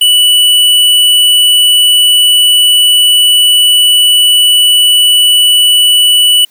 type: tone with tanh clipping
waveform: sine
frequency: 2960 Hz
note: F#7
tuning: in tune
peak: -5 dBFS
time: 0.01-6.45 s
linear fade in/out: 5 ms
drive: 17 dB
effects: white hiss -49 dBFS RMS until 6.5 s + high-pass 150 Hz 12 dB/octave